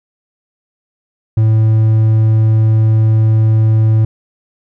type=tone; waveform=triangle; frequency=110 Hz; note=A2; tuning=in tune; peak=-5 dBFS; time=1.37-4.05 s; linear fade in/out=5 ms; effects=none

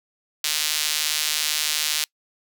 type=tone with high-pass filter; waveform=sawtooth; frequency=152.4 Hz; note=D#3; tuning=36 cents flat; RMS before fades=-24 dBFS; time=0.44-2.04 s; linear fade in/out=2 ms; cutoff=3600 Hz; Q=1; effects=noise-tail reverb RT60 0.1 s tail -25 dB re dry

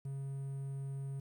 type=tone with quantisation; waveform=triangle; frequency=137 Hz; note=C#3; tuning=20 cents flat; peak=-36 dBFS; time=0.05-1.2 s; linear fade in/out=5 ms; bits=11; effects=none

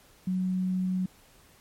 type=tone; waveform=sine; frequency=185 Hz; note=F#3; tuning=in tune; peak=-25 dBFS; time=0.27-1.06 s; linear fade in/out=5 ms; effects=pink hiss -58 dBFS RMS until 1.6 s + MP3 64 kbps

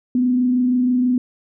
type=tone with frequency modulation; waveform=sine; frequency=250 Hz; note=B3; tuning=21 cents sharp; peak=-14 dBFS; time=0.15-1.18 s; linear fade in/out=2 ms; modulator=26.2 Hz; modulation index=0.27; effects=none

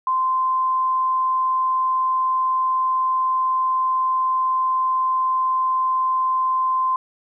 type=tone; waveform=sine; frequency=1038 Hz; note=C6; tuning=14 cents flat; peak=-17 dBFS; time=0.07-6.96 s; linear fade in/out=2 ms; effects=none

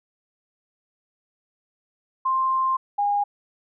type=tone pair in turn; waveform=sine; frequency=1051 / 815.6 Hz; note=C6 / G#5; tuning=+7 / -32 cents; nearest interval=major third; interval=439 cents; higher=first; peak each=-19 dBFS; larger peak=neither; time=2.25-2.77 / 2.98-3.24 s; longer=first; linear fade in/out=10 ms; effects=none

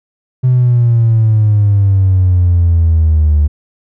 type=exponential sweep; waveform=triangle; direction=down; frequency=128.4 to 73.42 Hz; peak=-3 dBFS; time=0.43-3.48 s; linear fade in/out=20 ms; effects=tanh soft clip ceiling -3 dBFS

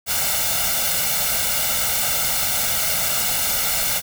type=noise with comb filter; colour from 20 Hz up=white; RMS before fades=-21 dBFS; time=0.06-4.02 s; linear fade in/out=50 ms; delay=1.4 ms; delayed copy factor=+0.8; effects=none

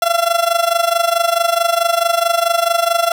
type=tone with amplitude modulation; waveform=30% pulse; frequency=680 Hz; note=F5; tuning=46 cents flat; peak=-7 dBFS; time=0.02-3.12 s; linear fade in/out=2 ms; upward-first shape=sine; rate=24.6 Hz; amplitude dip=80%; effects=none

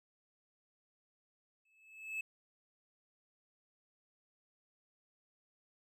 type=tone with exponential growth; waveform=triangle; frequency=2605 Hz; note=E7; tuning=21 cents flat; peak=-33 dBFS; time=1.65-2.21 s; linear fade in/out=5 ms; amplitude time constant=120 ms; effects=none

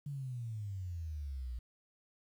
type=exponential sweep; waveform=sine; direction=down; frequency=146.83 to 58.27 Hz; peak=-38 dBFS; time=0.06-1.59 s; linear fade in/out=5 ms; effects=11-bit

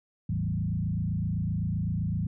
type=tone with frequency modulation; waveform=sine; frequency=135.2 Hz; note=C#3; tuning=43 cents flat; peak=-26 dBFS; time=0.29-2.27 s; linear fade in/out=5 ms; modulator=27.8 Hz; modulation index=2.1; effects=none

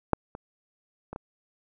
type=clicks; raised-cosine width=1 ms; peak=-6 / -24 / -23 / -22 dBFS; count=4; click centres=0.133 / 0.351 / 1.13 / 1.161 s; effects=none

